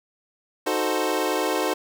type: chord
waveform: 25% pulse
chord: D# diminished seventh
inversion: none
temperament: equal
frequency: 311.1 / 370 / 440 / 523.3 Hz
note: D#4 / F#4 / A4 / C5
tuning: 0 / 0 / 0 / 0 cents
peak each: -24 dBFS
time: 0.66-1.74 s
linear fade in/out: 10 ms
effects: none